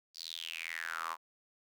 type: tone with high-pass filter sweep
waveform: sawtooth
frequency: 82.4 Hz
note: E2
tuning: in tune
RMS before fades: -41 dBFS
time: 0.14-1.17 s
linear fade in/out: 50 ms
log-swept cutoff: 4900 to 1000 Hz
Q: 7
effects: none